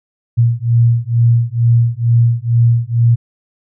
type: beating tone pair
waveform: sine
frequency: 116.54 / 118.74 Hz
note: A#2 / A#2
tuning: 0 / +32 cents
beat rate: 2.2 Hz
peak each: -12 dBFS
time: 0.37-3.16 s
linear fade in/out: 20 ms
effects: none